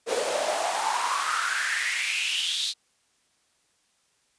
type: noise with high-pass filter sweep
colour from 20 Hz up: pink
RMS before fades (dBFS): -27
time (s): 0.06-2.74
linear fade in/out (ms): 50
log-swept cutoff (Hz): 450 to 4000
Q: 6.2
effects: white hiss -68 dBFS RMS until 4.38 s + resampled to 22050 Hz